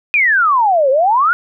sine exponential two-way sweep, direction down then up, 2500 to 512 to 1483 Hz, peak -9 dBFS, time 0.14-1.33 s, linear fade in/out 0 ms, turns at 0.9 s, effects none

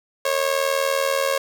sawtooth tone with amplitude modulation, 545 Hz, C#5, 29 cents flat, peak -12 dBFS, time 0.25-1.38 s, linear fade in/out 5 ms, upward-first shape sine, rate 80.2 Hz, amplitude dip 75%, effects none

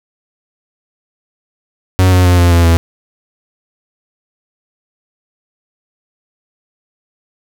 45% pulse tone with pitch steps, 92.9 / 90.94 / 89.01 / 87.13 / 85.29 / 83.48 Hz, F#2 / F#2 / F2 / F2 / F2 / E2, +7 / -29 / +33 / -4 / -40 / +22 cents, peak -6 dBFS, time 1.99-2.77 s, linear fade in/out 0 ms, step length 130 ms, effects none

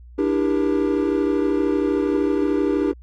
triangle chord, E half-diminished seventh, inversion third, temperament just, 296.7 / 329.6 / 395.6 / 474.7 Hz, D4 / E4 / G4 / Bb4, +18 / 0 / +16 / +31 cents, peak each -19 / -23 / -20 / -25 dBFS, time 0.18-2.92 s, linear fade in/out 10 ms, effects added 60 Hz sine -40 dBFS peak until 3.02 s + AAC 32 kbps

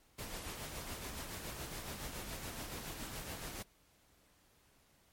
pink noise with tremolo, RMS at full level -43 dBFS, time 0.18-3.63 s, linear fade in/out 10 ms, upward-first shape sine, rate 7.1 Hz, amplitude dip 40%, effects pink hiss -69 dBFS RMS until 5.12 s + MP3 64 kbps

